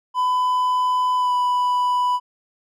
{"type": "tone with pitch glide", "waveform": "triangle", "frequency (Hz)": [1003, 989.8], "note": ["B5", "B5"], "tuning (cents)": [26, 4], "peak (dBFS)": -15, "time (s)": [0.14, 2.2], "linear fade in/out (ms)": 50, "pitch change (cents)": -22, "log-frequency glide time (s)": [1.16, 1.33], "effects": []}